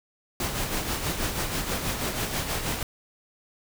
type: noise with tremolo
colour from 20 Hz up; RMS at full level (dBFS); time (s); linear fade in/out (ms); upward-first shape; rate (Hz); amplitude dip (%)
pink; -27; 0.4-2.83; 2; sine; 6.2; 50
effects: none